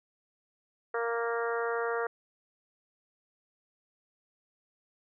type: harmonic tone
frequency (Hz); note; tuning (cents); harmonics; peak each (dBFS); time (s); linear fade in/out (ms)
232.8; A#3; -2; 2 / 3 / 4 / 5 / 6 / 7 / 8; -31 / -38 / -40 / -38 / -37 / -42 / -42; 0.94-2.07; 5
effects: none